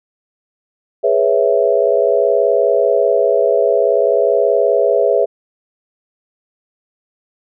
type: chord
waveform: sine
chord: C# minor seventh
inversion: second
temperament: equal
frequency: 415.3 / 493.9 / 554.4 / 659.3 Hz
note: G#4 / B4 / C#5 / E5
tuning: 0 / 0 / 0 / 0 cents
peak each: -16 dBFS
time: 1.03-5.26 s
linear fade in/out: 20 ms
effects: none